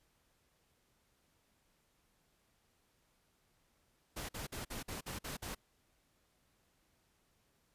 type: noise bursts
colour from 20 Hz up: pink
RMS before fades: -43 dBFS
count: 8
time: 4.16-5.55 s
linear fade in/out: 10 ms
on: 130 ms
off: 50 ms
effects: pink hiss -75 dBFS RMS until 7.74 s + resampled to 32000 Hz